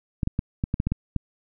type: clicks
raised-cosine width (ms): 5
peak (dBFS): -11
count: 9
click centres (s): 0.232 / 0.274 / 0.391 / 0.639 / 0.741 / 0.801 / 0.87 / 0.92 / 1.163
effects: none